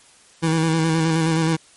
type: tone with vibrato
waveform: 25% pulse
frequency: 161.7 Hz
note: E3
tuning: 33 cents flat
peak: -13 dBFS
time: 0.42-1.57 s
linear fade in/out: 20 ms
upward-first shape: square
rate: 9.5 Hz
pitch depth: 29 cents each way
effects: white hiss -51 dBFS RMS until 1.76 s + MP3 48 kbps